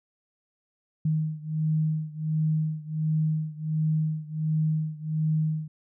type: beating tone pair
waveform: sine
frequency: 155.56 / 156.96 Hz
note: D#3 / D#3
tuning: 0 / +15 cents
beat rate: 1.4 Hz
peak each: -26 / -28 dBFS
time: 1.05-5.68 s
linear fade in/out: 5 ms
effects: none